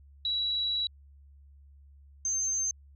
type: tone pair in turn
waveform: sine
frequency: 3908 / 6296 Hz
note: B7 / G8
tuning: -19 / +7 cents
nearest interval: minor sixth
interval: 826 cents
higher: second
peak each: -27 dBFS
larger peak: neither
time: 0.25-0.87 / 2.25-2.71 s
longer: first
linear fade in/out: 2 ms
effects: added 70 Hz sine -52 dBFS peak until 2.95 s